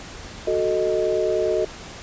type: chord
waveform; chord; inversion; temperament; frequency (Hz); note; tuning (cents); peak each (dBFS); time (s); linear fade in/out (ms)
sine; D# diminished; first; equal; 370 / 440 / 622.3; F#4 / A4 / D#5; 0 / 0 / 0; -23; 0.47-1.65; 5
effects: pink hiss -38 dBFS RMS until 2.02 s + resampled to 16000 Hz